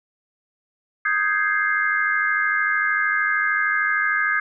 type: chord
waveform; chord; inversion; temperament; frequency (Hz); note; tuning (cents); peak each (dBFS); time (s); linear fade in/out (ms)
sine; Ab major seventh; second; equal; 1244.5 / 1568 / 1661.2 / 2093; Eb6 / G6 / Ab6 / C7; 0 / 0 / 0 / 0; -25 / -24 / -22 / -25; 1.05-4.4; 5
effects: none